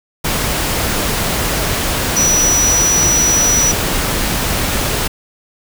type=tone in noise; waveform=sine; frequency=5880 Hz; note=F#8; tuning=12 cents flat; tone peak=-11 dBFS; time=2.16-3.72 s; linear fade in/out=10 ms; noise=pink; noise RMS=-17 dBFS; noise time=0.24-5.08 s; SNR=+3 dB; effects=none